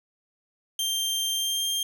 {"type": "tone with pitch glide", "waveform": "sawtooth", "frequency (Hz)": [3165, 3193], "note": ["G7", "G7"], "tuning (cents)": [16, 31], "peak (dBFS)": -22, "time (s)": [0.79, 1.83], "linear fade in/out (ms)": 2, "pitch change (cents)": 15, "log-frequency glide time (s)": [1.33, 1.67], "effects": []}